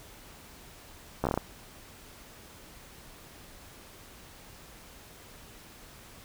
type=slowing click train; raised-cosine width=1 ms; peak=-13 dBFS; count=7; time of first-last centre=1.24-1.376 s; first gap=13 ms; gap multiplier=1.22; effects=pink hiss -51 dBFS RMS until 6.24 s